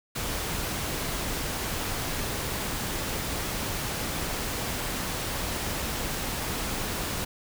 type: noise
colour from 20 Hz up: pink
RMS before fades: -31 dBFS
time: 0.15-7.25 s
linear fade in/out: 10 ms
effects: none